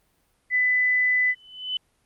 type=tone; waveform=sine; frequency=2000 Hz; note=B6; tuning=21 cents sharp; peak=-18 dBFS; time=0.5-1.35 s; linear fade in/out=50 ms
type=tone with exponential growth; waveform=sine; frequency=3014 Hz; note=F#7; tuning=31 cents sharp; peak=-22 dBFS; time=1.26-1.77 s; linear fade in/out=2 ms; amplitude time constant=110 ms
effects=pink hiss -67 dBFS RMS until 2.05 s + Opus 32 kbps